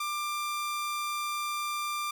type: tone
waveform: sawtooth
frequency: 1188 Hz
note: D6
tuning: 20 cents sharp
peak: -27 dBFS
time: 0-2.11 s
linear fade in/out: 5 ms
effects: none